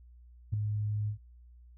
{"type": "tone with ADSR envelope", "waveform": "sine", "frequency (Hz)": 105.3, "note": "G#2", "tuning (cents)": 24, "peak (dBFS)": -23, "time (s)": [0.52, 1.18], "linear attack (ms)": 17, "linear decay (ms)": 3, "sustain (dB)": -6, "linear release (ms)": 98, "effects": ["added 60 Hz sine -52 dBFS peak until 1.77 s"]}